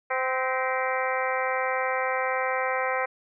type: harmonic tone with a mistuned harmonic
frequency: 258.8 Hz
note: C4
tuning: 19 cents flat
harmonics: 2 / 3 / 4 / 5 / 6 / 7 / 8 / 9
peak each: -29 / -31 / -32 / -33 / -34 / -34 / -35 / -36 dBFS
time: 0.1-3.06 s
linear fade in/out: 10 ms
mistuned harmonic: 7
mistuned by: +66 cents
effects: none